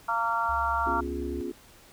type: harmonic tone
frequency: 229.9 Hz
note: A#3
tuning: 24 cents flat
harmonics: 3 / 4 / 5 / 6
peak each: -34 / -28 / -31 / -29 dBFS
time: 0.08-1.01 s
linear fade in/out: 10 ms
type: tone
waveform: sine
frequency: 69.3 Hz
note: C#2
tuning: in tune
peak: -35 dBFS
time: 0.49-1.41 s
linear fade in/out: 0 ms
type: chord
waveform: sine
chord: C# dominant seventh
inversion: third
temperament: equal with one note detuned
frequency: 246.9 / 277.2 / 351 / 415.3 Hz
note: B3 / C#4 / E#4 / G#4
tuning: 0 / 0 / +9 / 0 cents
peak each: -38 / -36 / -34 / -39 dBFS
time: 0.86-1.52 s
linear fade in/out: 10 ms
effects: pink hiss -54 dBFS RMS until 1.92 s